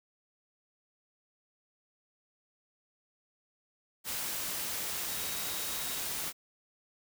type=tone in noise; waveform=sine; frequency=3799 Hz; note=A#7; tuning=32 cents sharp; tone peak=-46 dBFS; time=5.07-6.06 s; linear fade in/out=50 ms; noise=white; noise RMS=-36 dBFS; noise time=4.04-6.33 s; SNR=-13 dB; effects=none